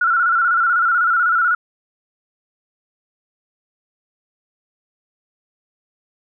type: tone with vibrato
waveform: sine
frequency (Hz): 1396.9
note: F6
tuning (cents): 0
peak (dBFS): -13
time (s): 0.01-1.55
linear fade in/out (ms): 5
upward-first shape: square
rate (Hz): 16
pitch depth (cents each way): 63
effects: none